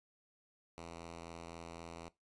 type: tone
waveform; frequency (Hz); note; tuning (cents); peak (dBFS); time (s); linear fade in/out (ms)
5% pulse; 83.9; E2; +31; -36; 0.78-2.09; 0
effects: noise-tail reverb RT60 0.2 s tail -20 dB re dry + resampled to 22050 Hz